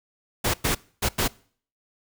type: noise bursts at uneven times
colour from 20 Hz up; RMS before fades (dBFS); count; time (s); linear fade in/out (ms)
pink; -23; 4; 0.44-0.54 / 0.64-0.75 / 1.02-1.09 / 1.18-1.28; 10
effects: noise-tail reverb RT60 0.5 s tail -23 dB re dry